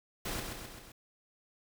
pink noise with echo, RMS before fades -37 dBFS, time 0.25-0.4 s, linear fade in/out 5 ms, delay 130 ms, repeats 4, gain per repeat -4 dB, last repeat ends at 0.92 s, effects none

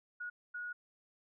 sine tone bursts at uneven times, 1452 Hz, F#6, 33 cents flat, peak -39 dBFS, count 2, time 0.2-0.3 / 0.54-0.73 s, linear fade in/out 10 ms, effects none

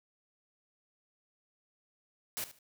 white noise with echo, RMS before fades -37 dBFS, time 2.37-2.44 s, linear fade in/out 0 ms, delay 74 ms, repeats 2, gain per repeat -14 dB, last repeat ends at 2.588 s, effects none

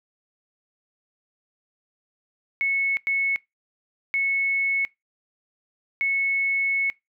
sine tone bursts at uneven times, 2200 Hz, C#7, 14 cents flat, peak -20 dBFS, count 4, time 2.61-2.97 / 3.07-3.36 / 4.14-4.85 / 6.01-6.9 s, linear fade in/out 0 ms, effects noise-tail reverb RT60 0.2 s tail -23 dB re dry

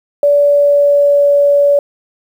sine tone with pitch glide, 576 to 571.4 Hz, D5 to D5, -34 to -48 cents, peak -6 dBFS, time 0.23-1.79 s, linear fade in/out 2 ms, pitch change -14 cents, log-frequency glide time 0.39-1.31 s, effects 7-bit

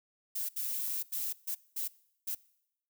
violet noise bursts at uneven times, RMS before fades -35 dBFS, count 6, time 0.35-0.49 / 0.56-1.03 / 1.12-1.33 / 1.47-1.55 / 1.76-1.88 / 2.27-2.35 s, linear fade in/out 10 ms, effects noise-tail reverb RT60 0.8 s tail -22 dB re dry

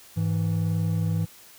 triangle tone pair together, 102.66 / 163.6 Hz, G#2 / E3, -20 / -13 cents, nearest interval minor sixth, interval 807 cents, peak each -23 dBFS, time 0.16-1.26 s, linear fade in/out 20 ms, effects white hiss -50 dBFS RMS until 1.58 s

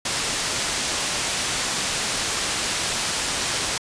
white low-pass noise, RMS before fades -25 dBFS, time 0.05-3.78 s, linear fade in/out 5 ms, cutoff 7800 Hz, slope 12 dB/octave, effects resampled to 22050 Hz

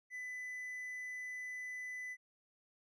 triangle tone, 2000 Hz, B6, 21 cents sharp, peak -40 dBFS, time 0.1-2.17 s, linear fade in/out 50 ms, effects resampled to 32000 Hz

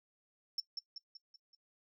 sine tone with echo, 5400 Hz, E8, 41 cents sharp, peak -31 dBFS, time 0.58-0.6 s, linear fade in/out 2 ms, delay 190 ms, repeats 5, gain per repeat -6 dB, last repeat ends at 1.55 s, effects noise-tail reverb RT60 0.1 s tail -21 dB re dry + tanh soft clip ceiling -30 dBFS

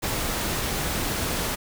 pink noise, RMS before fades -27 dBFS, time 0.02-1.56 s, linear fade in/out 20 ms, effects none

